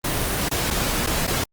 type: noise with dropouts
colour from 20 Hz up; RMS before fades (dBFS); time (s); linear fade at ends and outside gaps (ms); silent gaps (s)
pink; -23; 0.04-1.44; 5; 0.488-0.512 / 0.704-0.708 / 1.064-1.07 / 1.269-1.276
effects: Opus 24 kbps